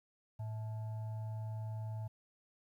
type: tone with frequency modulation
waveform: sine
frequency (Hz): 110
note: A2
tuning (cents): 0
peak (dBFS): -38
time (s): 0.39-2.08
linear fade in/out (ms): 10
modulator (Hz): 760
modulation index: 0.27
effects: 12-bit